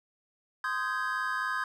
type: chord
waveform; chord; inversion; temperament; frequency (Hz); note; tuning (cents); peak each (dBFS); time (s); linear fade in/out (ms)
triangle; Ab major seventh; first; just; 1038.3 / 1245.9 / 1557.4 / 1661.2; C6 / Eb6 / G6 / Ab6; -14 / +2 / -12 / 0; -33; 0.64-1.64; 2
effects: none